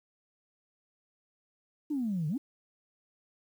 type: exponential two-way sweep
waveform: sine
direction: down then up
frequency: 311.1 to 144.6 to 311.1 Hz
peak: -28 dBFS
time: 1.9-2.38 s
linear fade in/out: 10 ms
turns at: 2.28 s
effects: tanh soft clip ceiling -24 dBFS + 10-bit